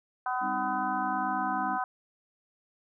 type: harmonic tone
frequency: 252.1 Hz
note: B3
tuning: 36 cents sharp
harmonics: 3 / 4 / 5 / 6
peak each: -31 / -33 / -35 / -37 dBFS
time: 0.26-1.84 s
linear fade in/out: 2 ms
type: chord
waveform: sine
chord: C minor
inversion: second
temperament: equal with one note detuned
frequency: 199.42 / 261.6 / 311.1 Hz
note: G3 / C4 / Eb4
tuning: +30 / 0 / 0 cents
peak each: -39 dBFS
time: 0.4-1.79 s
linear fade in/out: 50 ms
effects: none